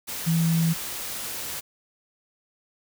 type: tone in noise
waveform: sine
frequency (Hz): 164.81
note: E3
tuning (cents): 0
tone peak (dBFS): -19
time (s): 0.26-0.74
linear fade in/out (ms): 20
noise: white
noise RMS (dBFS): -33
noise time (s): 0.07-1.61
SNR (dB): +11
effects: none